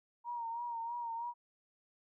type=tone with vibrato; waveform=sine; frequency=937 Hz; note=A#5; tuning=9 cents sharp; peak=-37 dBFS; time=0.24-1.34 s; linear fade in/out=50 ms; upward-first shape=sine; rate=3.1 Hz; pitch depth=46 cents each way; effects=none